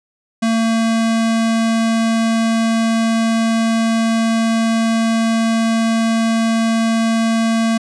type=tone; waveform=square; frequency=226.3 Hz; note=A3; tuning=49 cents sharp; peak=-14 dBFS; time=0.42-7.78 s; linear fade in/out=10 ms; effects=resampled to 22050 Hz